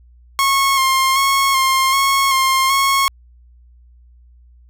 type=tone with vibrato; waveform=sawtooth; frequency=1078 Hz; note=C#6; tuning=49 cents flat; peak=-9 dBFS; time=0.39-3.08 s; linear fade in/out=0 ms; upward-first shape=square; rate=1.3 Hz; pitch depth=26 cents each way; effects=added 60 Hz sine -44 dBFS peak until 4.69 s